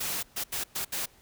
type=noise bursts at uneven times; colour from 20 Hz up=white; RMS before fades=-32 dBFS; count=5; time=0-0.23 / 0.36-0.44 / 0.52-0.64 / 0.75-0.85 / 0.92-1.06 s; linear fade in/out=10 ms; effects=pink hiss -59 dBFS RMS until 1.21 s